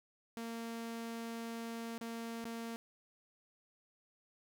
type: tone with dropouts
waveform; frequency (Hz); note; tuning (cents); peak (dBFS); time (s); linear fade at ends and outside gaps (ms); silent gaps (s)
sawtooth; 230; A#3; -23; -37; 0.37-2.76; 0; 1.98-2.012 / 2.442-2.453
effects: none